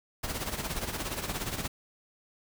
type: noise with tremolo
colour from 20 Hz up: pink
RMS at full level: -32 dBFS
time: 0.23-1.68 s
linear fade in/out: 10 ms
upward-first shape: sine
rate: 17 Hz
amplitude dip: 65%
effects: none